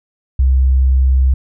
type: tone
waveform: sine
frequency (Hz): 65.41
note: C2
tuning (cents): 0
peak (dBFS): -8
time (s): 0.39-1.34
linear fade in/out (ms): 5
effects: none